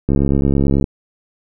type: click train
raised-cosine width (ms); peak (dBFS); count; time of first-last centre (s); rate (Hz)
3; -3; 53; 0.09-0.841; 69.2
effects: none